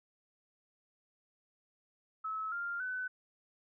sine tone with pitch steps, 1296 / 1397.1 / 1506 Hz, E6 / F6 / F#6, -30 / 0 / +30 cents, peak -35 dBFS, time 2.24-3.08 s, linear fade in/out 10 ms, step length 280 ms, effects none

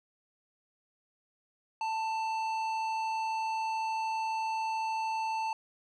sine tone with tanh clipping, 887 Hz, A5, 14 cents sharp, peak -32 dBFS, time 1.81-5.53 s, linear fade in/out 2 ms, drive 12 dB, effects none

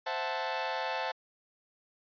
sawtooth chord, F# half-diminished seventh, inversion second, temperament equal, 523.3 / 659.3 / 740 / 880 Hz, C5 / E5 / F#5 / A5, 0 / 0 / 0 / 0 cents, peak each -34 / -35 / -35 / -31 dBFS, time 0.06-1.12 s, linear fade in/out 10 ms, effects resampled to 11025 Hz

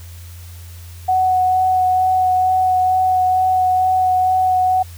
sine tone with vibrato, 742 Hz, F#5, 5 cents sharp, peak -12 dBFS, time 1.08-4.83 s, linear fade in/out 10 ms, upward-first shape sine, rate 2.2 Hz, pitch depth 10 cents each way, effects added 86 Hz sine -33 dBFS peak until 4.97 s + white hiss -44 dBFS RMS until 4.97 s

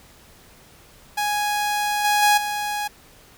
sawtooth tone with level steps, 830.6 Hz, G#5, in tune, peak -17 / -13 / -10 / -20 dBFS, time 1.17-2.88 s, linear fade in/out 10 ms, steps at 2.04 / 2.22 / 2.37 s, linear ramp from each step 10 ms, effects pink hiss -50 dBFS RMS until 3.37 s

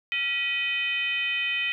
sine tone with frequency modulation, 2500 Hz, D#7, 8 cents sharp, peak -24 dBFS, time 0.12-1.72 s, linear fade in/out 0 ms, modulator 558 Hz, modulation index 1, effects none

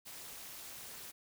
white noise with amplitude modulation, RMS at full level -45 dBFS, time 0.05-1.12 s, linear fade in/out 20 ms, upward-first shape sine, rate 292 Hz, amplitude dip 80%, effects none

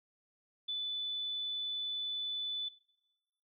sine tone, 3490 Hz, A7, 15 cents flat, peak -34 dBFS, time 0.68-2.69 s, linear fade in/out 10 ms, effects noise-tail reverb RT60 0.9 s tail -18 dB re dry

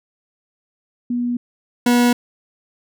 sine / 40% pulse tone pair in turn, 242.5 / 242.5 Hz, B3 / B3, -31 / -31 cents, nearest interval unison, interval 0 cents, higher neither, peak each -18 / -11 dBFS, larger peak second, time 1.1-1.37 / 1.86-2.13 s, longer neither, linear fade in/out 5 ms, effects none

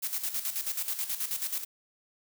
blue noise with tremolo, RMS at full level -31 dBFS, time 0.02-1.65 s, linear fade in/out 20 ms, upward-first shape square, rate 9.3 Hz, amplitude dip 65%, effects none

